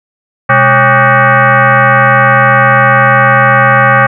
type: tone with frequency modulation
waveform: sine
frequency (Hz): 210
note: G#3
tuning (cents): +19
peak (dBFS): -3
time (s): 0.49-4.07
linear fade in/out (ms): 10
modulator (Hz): 337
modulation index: 5.1
effects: none